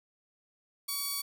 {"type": "tone pair together", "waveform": "5% pulse", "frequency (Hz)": [1129, 4516], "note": ["C#6", "C#8"], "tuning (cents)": [31, 31], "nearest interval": "2 octaves", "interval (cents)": 2400, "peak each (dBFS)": [-26, -28], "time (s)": [0.88, 1.22], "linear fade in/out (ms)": 10, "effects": []}